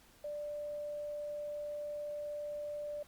sine tone, 590 Hz, D5, 8 cents sharp, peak -38 dBFS, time 0.24-3.03 s, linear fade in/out 5 ms, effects pink hiss -63 dBFS RMS until 3.07 s + Opus 48 kbps

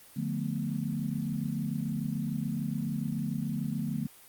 sine chord, B half-diminished seventh, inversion first, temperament equal with one note detuned, 146.83 / 176.85 / 220 / 246.9 Hz, D3 / F3 / A3 / B3, 0 / +22 / 0 / 0 cents, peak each -34 / -36 / -34 / -37 dBFS, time 0.16-4.07 s, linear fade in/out 10 ms, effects white hiss -54 dBFS RMS until 4.28 s + Opus 32 kbps

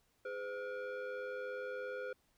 sine tone with frequency modulation, 510 Hz, C5, 44 cents flat, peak -37 dBFS, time 0.25-2.13 s, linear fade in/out 5 ms, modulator 923 Hz, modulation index 1, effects tanh soft clip ceiling -38 dBFS + pink hiss -75 dBFS RMS until 2.37 s

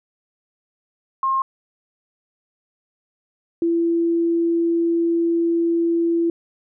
sine tone pair in turn, 1068 / 336.4 Hz, C6 / E4, +35 / +35 cents, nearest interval octave + minor sixth, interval 2000 cents, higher first, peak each -17 / -16 dBFS, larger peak second, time 1.23-1.42 / 3.62-6.3 s, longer second, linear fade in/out 2 ms, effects none

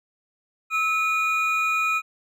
triangle tone pair together, 1297.4 / 2453 Hz, E6 / D#7, -28 / -25 cents, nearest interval major seventh, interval 1103 cents, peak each -22 / -21 dBFS, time 0.7-2.02 s, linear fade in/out 50 ms, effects none

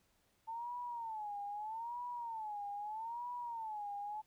sine tone with vibrato, 889 Hz, A5, 18 cents sharp, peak -40 dBFS, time 0.47-4.22 s, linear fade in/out 20 ms, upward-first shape sine, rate 0.79 Hz, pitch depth 160 cents each way, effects pink hiss -75 dBFS RMS until 4.26 s

